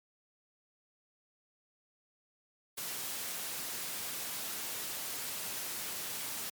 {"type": "noise", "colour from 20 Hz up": "white", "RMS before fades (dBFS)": -39, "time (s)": [2.77, 6.5], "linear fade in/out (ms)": 10, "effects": ["high-pass 100 Hz 12 dB/octave", "MP3 96 kbps"]}